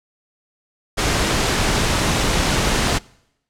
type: noise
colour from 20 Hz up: pink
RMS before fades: -18 dBFS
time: 0.97-2.99 s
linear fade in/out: 20 ms
effects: noise-tail reverb RT60 0.8 s tail -24 dB re dry + low-pass 8000 Hz 12 dB/octave